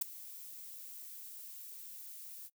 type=noise with ADSR envelope; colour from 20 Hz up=violet; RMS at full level=-28 dBFS; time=0.01-2.5 s; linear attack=11 ms; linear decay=5 ms; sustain=-21 dB; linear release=43 ms; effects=noise-tail reverb RT60 0.1 s tail -22 dB re dry